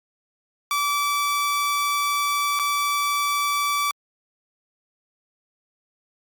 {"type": "tone with dropouts", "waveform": "sawtooth", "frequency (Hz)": 1156, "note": "D6", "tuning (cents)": -28, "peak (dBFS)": -17, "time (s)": [0.71, 3.91], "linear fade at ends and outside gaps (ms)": 1, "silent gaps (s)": [2.591, 2.596], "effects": ["Opus 48 kbps"]}